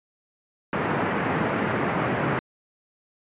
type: band-pass noise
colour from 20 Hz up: pink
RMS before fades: -25 dBFS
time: 0.73-2.39 s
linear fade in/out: 0 ms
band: 120 to 2100 Hz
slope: 24 dB/octave
effects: resampled to 8000 Hz